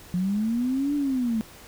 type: linear two-way sweep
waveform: sine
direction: up then down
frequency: 174.61 to 293.7 to 215.3 Hz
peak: -22 dBFS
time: 0.14-1.41 s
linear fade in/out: 0 ms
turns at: 0.95 s
effects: pink hiss -47 dBFS RMS until 1.67 s